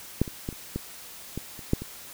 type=clicks; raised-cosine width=3 ms; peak=-8 / -23 / -17 / -29 / -16 / -18 / -29 / -8 / -22 dBFS; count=9; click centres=0.216 / 0.278 / 0.489 / 0.527 / 0.76 / 1.376 / 1.592 / 1.734 / 1.82 s; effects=white hiss -44 dBFS RMS until 2.13 s